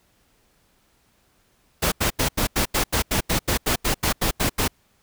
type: noise bursts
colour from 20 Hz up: pink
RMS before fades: -21 dBFS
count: 16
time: 1.82-4.68 s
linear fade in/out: 10 ms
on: 100 ms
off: 84 ms
effects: pink hiss -63 dBFS RMS until 5.02 s